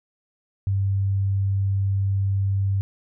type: tone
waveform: sine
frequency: 98 Hz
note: G2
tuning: in tune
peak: -19 dBFS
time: 0.67-2.81 s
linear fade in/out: 0 ms
effects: none